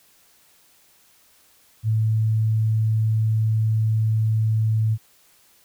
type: tone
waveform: sine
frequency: 110 Hz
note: A2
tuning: in tune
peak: -17 dBFS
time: 1.83-4.98 s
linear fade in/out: 50 ms
effects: white hiss -57 dBFS RMS until 5.64 s